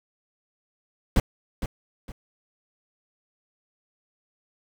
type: noise with echo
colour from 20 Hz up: brown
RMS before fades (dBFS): -18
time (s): 1.16-1.2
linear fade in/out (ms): 2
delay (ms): 460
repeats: 2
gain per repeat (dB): -10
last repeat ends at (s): 2.12
effects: none